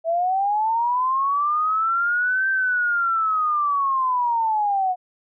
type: linear two-way sweep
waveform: sine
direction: up then down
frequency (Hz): 648 to 1566 to 721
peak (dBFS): -18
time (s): 0.04-4.96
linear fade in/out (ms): 50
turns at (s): 2.49
effects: none